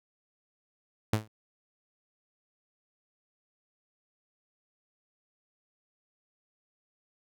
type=tone with exponential decay; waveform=sawtooth; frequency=108.1 Hz; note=A2; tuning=30 cents flat; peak=-17 dBFS; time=1.13-1.28 s; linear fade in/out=5 ms; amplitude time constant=32 ms; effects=none